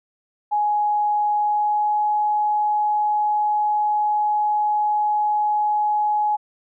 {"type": "tone with pitch glide", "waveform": "sine", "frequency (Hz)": [836, 841.3], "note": ["G#5", "G#5"], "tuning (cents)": [11, 22], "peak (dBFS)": -17, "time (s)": [0.51, 6.37], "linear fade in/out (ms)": 20, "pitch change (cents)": 11, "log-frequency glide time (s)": [1.36, 2.01], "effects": []}